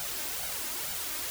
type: noise with flanger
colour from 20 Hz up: white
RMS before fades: -35 dBFS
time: 0-1.3 s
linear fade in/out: 0 ms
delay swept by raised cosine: 1.3 to 3.3 ms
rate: 2.2 Hz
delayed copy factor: +0.7
effects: none